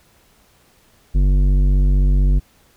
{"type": "tone with tanh clipping", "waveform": "sine", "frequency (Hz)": 47.86, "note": "G1", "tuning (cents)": -41, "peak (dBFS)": -13, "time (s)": [1.14, 2.4], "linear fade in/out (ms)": 20, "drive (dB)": 12, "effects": ["pink hiss -55 dBFS RMS until 2.76 s"]}